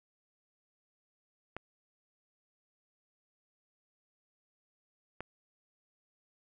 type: clicks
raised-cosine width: 0.5 ms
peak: -24 dBFS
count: 2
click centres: 1.566 / 5.206 s
effects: none